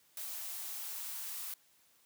blue noise with high-pass filter sweep, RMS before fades -42 dBFS, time 0.17-1.54 s, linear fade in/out 2 ms, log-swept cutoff 600 to 1000 Hz, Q 1.9, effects white hiss -68 dBFS RMS until 2.05 s + high-pass 80 Hz 12 dB/octave

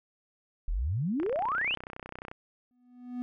sine exponential sweep, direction up, 34.65 to 3136 Hz, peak -27 dBFS, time 0.68-1.75 s, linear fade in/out 0 ms
click train, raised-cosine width 0.5 ms, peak -25 dBFS, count 36, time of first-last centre 1.2-2.315 s, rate 31.4 Hz
triangle tone with exponential growth, 246.9 Hz, B3, in tune, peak -28 dBFS, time 2.71-3.22 s, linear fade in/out 0 ms, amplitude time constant 110 ms
effects none

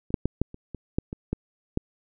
clicks, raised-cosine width 3 ms, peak -25 / -7 / -10 / -9 / -27 / -22 / -10 / -20 / -13 / -11 dBFS, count 10, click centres 0.105 / 0.142 / 0.256 / 0.416 / 0.544 / 0.747 / 0.985 / 1.129 / 1.33 / 1.774 s, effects none

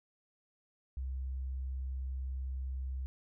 sine tone, 65.41 Hz, C2, in tune, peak -35 dBFS, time 0.97-3.06 s, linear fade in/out 0 ms, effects none

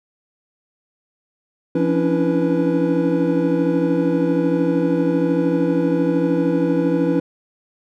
triangle tone cluster, 171.7 / 277 / 289.9 / 331.1 / 490.8 Hz, F3 / C#4 / D4 / E4 / B4, -29 / -1 / -22 / +8 / -11 cents, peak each -20 dBFS, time 1.75-7.2 s, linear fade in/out 5 ms, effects none

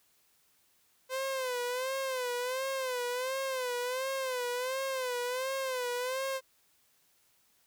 sawtooth tone with vibrato, 512 Hz, C5, 38 cents flat, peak -28 dBFS, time 1.09-6.41 s, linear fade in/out 50 ms, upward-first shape sine, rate 1.4 Hz, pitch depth 88 cents each way, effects white hiss -69 dBFS RMS until 7.66 s

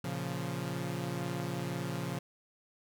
sawtooth chord, Bb minor, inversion none, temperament equal, 116.54 / 138.59 / 174.61 Hz, Bb2 / Db3 / F3, 0 / 0 / 0 cents, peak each -37 / -34 / -34 dBFS, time 0.04-2.19 s, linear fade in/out 5 ms, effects none

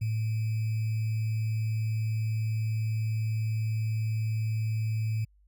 sine tone with sample-and-hold, 110 Hz, A2, in tune, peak -26 dBFS, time 0.01-5.25 s, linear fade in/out 10 ms, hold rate 2450 Hz, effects added 50 Hz sine -59 dBFS peak until 5.47 s

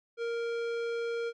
sine tone with tanh clipping, 466.2 Hz, A#4, in tune, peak -33 dBFS, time 0.17-1.33 s, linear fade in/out 50 ms, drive 16 dB, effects none

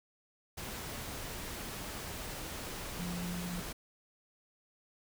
sine tone in noise, 176.3 Hz, F3, 17 cents sharp, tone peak -37 dBFS, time 2.99-3.61 s, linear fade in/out 10 ms, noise pink, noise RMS -42 dBFS, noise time 0.57-3.73 s, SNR +2 dB, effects none

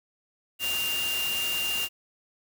sine tone in noise, 2796 Hz, F7, 1 cent sharp, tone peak -27 dBFS, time 0.59-1.89 s, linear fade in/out 50 ms, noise white, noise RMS -33 dBFS, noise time 0.59-1.89 s, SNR +3 dB, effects none

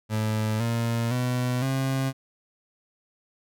30% pulse tone with pitch steps, 108.6 / 116.39 / 124.75 / 133.7 Hz, A2 / A#2 / B2 / C3, -22 / -2 / +18 / +38 cents, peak -21 dBFS, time 0.09-2.13 s, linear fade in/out 50 ms, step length 510 ms, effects none

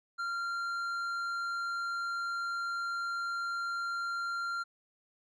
triangle tone with tanh clipping, 1384 Hz, F6, 16 cents flat, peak -34 dBFS, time 0.18-4.64 s, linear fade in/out 20 ms, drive 12 dB, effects none

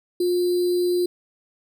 sine tone with sample-and-hold, 355.1 Hz, F4, 29 cents sharp, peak -18 dBFS, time 0.2-1.06 s, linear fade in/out 5 ms, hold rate 4410 Hz, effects none

